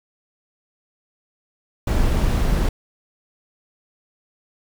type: noise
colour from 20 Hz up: brown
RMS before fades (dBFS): -18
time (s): 1.87-2.69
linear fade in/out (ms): 5
effects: none